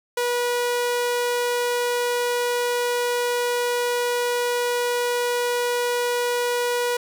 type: tone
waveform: sawtooth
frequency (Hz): 485.4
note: B4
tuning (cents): -30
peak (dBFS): -17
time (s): 0.17-6.97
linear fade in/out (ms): 5
effects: none